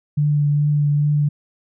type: tone with vibrato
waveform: sine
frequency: 146.83 Hz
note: D3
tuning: in tune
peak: -14 dBFS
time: 0.17-1.29 s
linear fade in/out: 10 ms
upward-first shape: triangle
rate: 2.4 Hz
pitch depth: 18 cents each way
effects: none